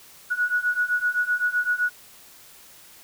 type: beating tone pair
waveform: sine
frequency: 1459 / 1466.8 Hz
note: F#6 / F#6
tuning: -25 / -15 cents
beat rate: 7.8 Hz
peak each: -25 / -23 dBFS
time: 0.3-1.9 s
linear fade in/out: 20 ms
effects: white hiss -49 dBFS RMS until 3.03 s